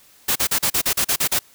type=noise bursts; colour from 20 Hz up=white; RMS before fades=-19 dBFS; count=10; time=0.28-1.392 s; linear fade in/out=10 ms; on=77 ms; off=38 ms; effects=white hiss -52 dBFS RMS until 1.54 s